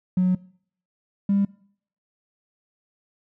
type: tone pair in turn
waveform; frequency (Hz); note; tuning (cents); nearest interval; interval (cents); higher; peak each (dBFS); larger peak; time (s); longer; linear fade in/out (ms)
triangle; 183.1 / 199.29; F#3 / G3; -18 / +29; minor second; 147; second; -13 / -14; first; 0.17-0.35 / 1.29-1.45; first; 5
effects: noise-tail reverb RT60 0.6 s tail -25 dB re dry + tanh soft clip ceiling -14 dBFS